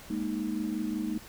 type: chord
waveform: sine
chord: Ab suspended second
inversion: none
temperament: equal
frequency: 207.7 / 233.1 / 311.1 Hz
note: Ab3 / Bb3 / Eb4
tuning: 0 / 0 / 0 cents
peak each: -34 / -34 / -33 dBFS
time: 0.1-1.18 s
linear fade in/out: 5 ms
effects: pink hiss -49 dBFS RMS until 1.28 s